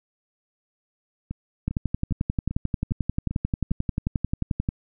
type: two click trains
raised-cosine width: 5 ms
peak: -18 / -11 dBFS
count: 7 / 35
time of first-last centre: 1.31-3.71 / 1.68-4.689 s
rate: 2.5 / 11.3 Hz
effects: none